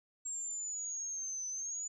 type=exponential two-way sweep; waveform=sine; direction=down then up; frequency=7520 to 6040 to 7000 Hz; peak=-37 dBFS; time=0.25-1.88 s; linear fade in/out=10 ms; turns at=1.48 s; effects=none